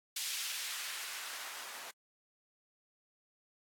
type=noise with band-pass filter sweep; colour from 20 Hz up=blue; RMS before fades=-42 dBFS; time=0.16-1.91 s; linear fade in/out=5 ms; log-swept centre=3300 to 780 Hz; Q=0.84; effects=AAC 64 kbps